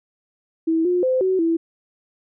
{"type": "tone with pitch steps", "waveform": "sine", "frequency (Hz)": [325, 357.5, 515, 375.4, 330.5], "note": ["E4", "F4", "C5", "F#4", "E4"], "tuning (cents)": [-24, 41, -28, 25, 5], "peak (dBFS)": -16, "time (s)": [0.67, 1.57], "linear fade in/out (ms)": 10, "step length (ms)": 180, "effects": []}